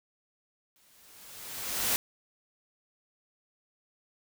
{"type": "noise with exponential growth", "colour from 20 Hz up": "white", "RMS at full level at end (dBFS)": -26, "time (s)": [0.76, 1.96], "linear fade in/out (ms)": 0, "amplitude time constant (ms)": 260, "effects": []}